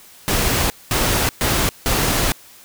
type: noise bursts at uneven times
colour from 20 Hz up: pink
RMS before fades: -18 dBFS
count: 4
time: 0.28-0.7 / 0.91-1.29 / 1.41-1.69 / 1.86-2.32 s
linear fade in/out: 0 ms
effects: white hiss -45 dBFS RMS until 2.64 s